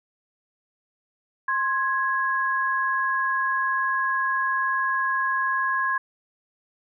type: tone pair together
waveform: sine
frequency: 1057.7 / 1661.2 Hz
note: C6 / G#6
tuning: +18 / 0 cents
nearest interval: minor sixth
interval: 782 cents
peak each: -24 dBFS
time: 1.48-5.98 s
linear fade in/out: 5 ms
effects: none